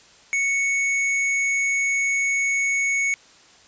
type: tone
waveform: square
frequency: 2217 Hz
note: C#7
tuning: in tune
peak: -20 dBFS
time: 0.33-3.14 s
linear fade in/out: 0 ms
effects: white hiss -51 dBFS RMS until 3.67 s + resampled to 16000 Hz